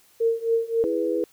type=tone with tremolo; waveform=sine; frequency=457.8 Hz; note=A#4; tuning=31 cents flat; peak=-16 dBFS; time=0.2-0.84 s; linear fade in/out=10 ms; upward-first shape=triangle; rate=3.7 Hz; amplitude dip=95%
type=chord; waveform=sine; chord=E major; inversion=none; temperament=equal; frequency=329.6 / 415.3 / 493.9 Hz; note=E4 / G#4 / B4; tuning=0 / 0 / 0 cents; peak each=-26 / -27 / -25 dBFS; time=0.84-1.24 s; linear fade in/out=0 ms
effects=white hiss -58 dBFS RMS until 1.32 s